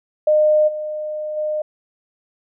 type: tone with level steps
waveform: sine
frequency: 610 Hz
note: D#5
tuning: 34 cents flat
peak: -11 / -23 / -19 dBFS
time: 0.27-1.62 s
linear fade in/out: 5 ms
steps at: 0.67 / 1.36 s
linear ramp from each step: 20 ms
effects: none